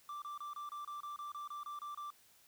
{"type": "tone bursts", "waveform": "triangle", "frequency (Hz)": 1174.7, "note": "D6", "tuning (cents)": 0, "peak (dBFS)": -40, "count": 13, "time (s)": [0.09, 2.104], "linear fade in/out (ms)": 2, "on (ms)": 130, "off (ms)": 27, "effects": ["white hiss -66 dBFS RMS until 2.47 s"]}